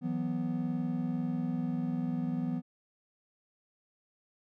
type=chord; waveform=triangle; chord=E suspended second; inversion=none; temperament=equal; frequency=164.81 / 185 / 246.9 Hz; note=E3 / F#3 / B3; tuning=0 / 0 / 0 cents; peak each=-33 / -35 / -31 dBFS; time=0.01-2.62 s; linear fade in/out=50 ms; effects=none